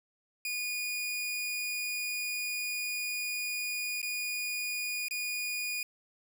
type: tone with dropouts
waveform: sawtooth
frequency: 2452 Hz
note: D#7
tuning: 26 cents flat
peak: -29 dBFS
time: 0.45-5.83 s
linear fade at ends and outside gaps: 2 ms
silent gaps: 4.017-4.028 / 5.084-5.109 s
effects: none